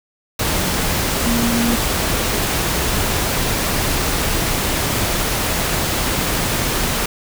sine tone in noise, 234.3 Hz, A#3, 9 cents sharp, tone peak -17 dBFS, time 1.26-1.76 s, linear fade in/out 5 ms, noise pink, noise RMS -19 dBFS, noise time 0.39-7.06 s, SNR -1 dB, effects none

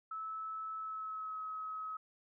sine tone with pitch glide, 1304 to 1278.6 Hz, E6 to D#6, -19 to +47 cents, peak -39 dBFS, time 0.11-1.97 s, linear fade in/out 5 ms, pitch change -34 cents, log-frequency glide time 0.79-1.4 s, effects none

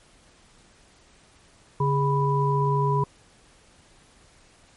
sine tone cluster, 140.9 / 410.4 / 987 Hz, C#3 / G#4 / B5, +29 / -21 / -1 cents, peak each -22 / -27 / -24 dBFS, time 1.8-3.04 s, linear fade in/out 5 ms, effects pink hiss -56 dBFS RMS until 4.76 s + MP3 48 kbps

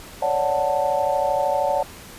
sine chord, D major seventh, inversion third, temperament equal with one note detuned, 554.4 / 587.3 / 740 / 883.6 Hz, C#5 / D5 / F#5 / A5, 0 / 0 / 0 / +7 cents, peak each -24 dBFS, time 0.22-1.83 s, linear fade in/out 5 ms, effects pink hiss -41 dBFS RMS until 2.18 s + resampled to 32000 Hz

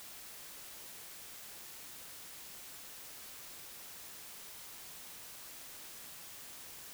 silence, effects white hiss -50 dBFS RMS until 6.93 s

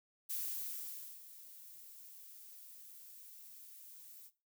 violet noise with ADSR envelope, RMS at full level -39 dBFS, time 0.29-4.31 s, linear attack 17 ms, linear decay 890 ms, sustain -16 dB, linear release 54 ms, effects noise-tail reverb RT60 0.3 s tail -17 dB re dry

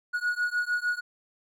triangle beating tone pair, 1452 / 1458.6 Hz, F#6 / F#6, -33 / -25 cents, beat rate 6.6 Hz, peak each -27 dBFS, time 0.13-1.01 s, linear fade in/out 20 ms, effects none

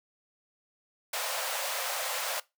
pink high-pass noise, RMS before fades -33 dBFS, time 1.13-2.4 s, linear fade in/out 5 ms, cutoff 500 Hz, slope 96 dB/octave, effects noise-tail reverb RT60 0.2 s tail -20 dB re dry

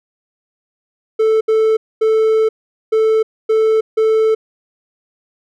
triangle tone bursts at uneven times, 440 Hz, A4, in tune, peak -8 dBFS, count 6, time 1.19-1.41 / 1.48-1.77 / 2.01-2.49 / 2.92-3.23 / 3.49-3.81 / 3.97-4.35 s, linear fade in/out 10 ms, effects none

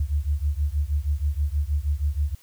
sine beating tone pair, 70.3 / 76.6 Hz, C#2 / D#2, +25 / -27 cents, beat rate 6.3 Hz, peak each -24 / -25 dBFS, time 0-2.35 s, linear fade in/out 5 ms, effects white hiss -56 dBFS RMS until 2.42 s

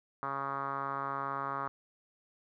5% pulse tone with low-pass filter, 137.9 Hz, C#3, 9 cents flat, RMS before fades -36 dBFS, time 0.23-1.68 s, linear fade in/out 0 ms, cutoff 1200 Hz, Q 4.8, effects none

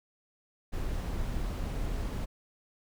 brown noise, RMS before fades -33 dBFS, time 0.72-2.26 s, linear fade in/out 20 ms, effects none

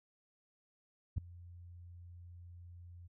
sine tone with ADSR envelope, 87.31 Hz, F2, in tune, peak -27 dBFS, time 1.16-3.08 s, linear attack 20 ms, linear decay 3 ms, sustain -23 dB, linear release 18 ms, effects none

